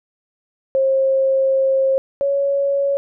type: tone pair in turn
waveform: sine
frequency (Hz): 535 / 558.1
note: C5 / C#5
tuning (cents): +38 / +12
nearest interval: minor second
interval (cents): 74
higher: second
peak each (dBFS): -13 / -15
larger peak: first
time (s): 0.75-1.98 / 2.21-2.97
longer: first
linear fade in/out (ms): 0
effects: none